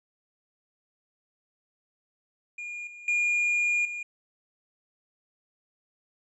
triangle tone with level steps, 2425 Hz, D#7, 45 cents flat, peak -33 / -41 / -21 / -31 dBFS, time 2.58-4.03 s, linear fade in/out 5 ms, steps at 2.87 / 3.08 / 3.85 s, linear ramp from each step 2 ms, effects resampled to 24000 Hz

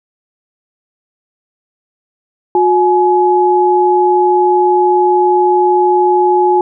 sine tone pair together, 361.3 / 845 Hz, F#4 / G#5, -41 / +30 cents, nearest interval octave + minor third, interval 1471 cents, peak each -10 dBFS, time 2.55-6.61 s, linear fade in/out 2 ms, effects none

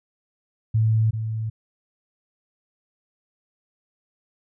sine tone with echo, 110.6 Hz, A2, 9 cents sharp, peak -16 dBFS, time 0.74-1.11 s, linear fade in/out 10 ms, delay 390 ms, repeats 1, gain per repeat -8 dB, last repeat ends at 1.5 s, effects none

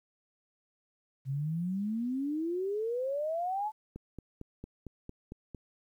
sine exponential sweep, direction up, 130.2 to 880 Hz, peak -30 dBFS, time 1.25-3.72 s, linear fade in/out 50 ms
click train, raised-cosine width 3 ms, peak -29 dBFS, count 8, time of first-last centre 3.96-5.547 s, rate 4.41 Hz
effects 11-bit

